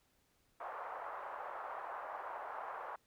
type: band-pass noise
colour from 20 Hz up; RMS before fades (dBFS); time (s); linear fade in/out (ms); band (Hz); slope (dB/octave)
white; -45; 0.6-2.96; 5; 590 to 1200; 24
effects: pink hiss -75 dBFS RMS until 3.06 s